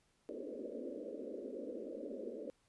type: band-pass noise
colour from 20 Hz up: white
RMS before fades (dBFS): -45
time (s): 0.29-2.5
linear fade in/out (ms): 0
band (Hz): 220 to 580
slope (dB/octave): 96
effects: pink hiss -75 dBFS RMS until 2.68 s + resampled to 24000 Hz